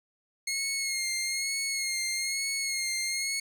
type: tone with vibrato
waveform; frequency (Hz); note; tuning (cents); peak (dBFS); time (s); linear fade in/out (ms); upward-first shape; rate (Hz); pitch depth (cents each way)
15% pulse; 2153; C7; +49; -22; 0.47-3.4; 5; sine; 1.1; 38
effects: 10-bit